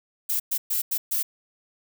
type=noise bursts at uneven times; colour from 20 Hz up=violet; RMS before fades=-25 dBFS; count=5; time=0.29-0.4 / 0.51-0.58 / 0.7-0.82 / 0.91-0.98 / 1.11-1.23 s; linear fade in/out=10 ms; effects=none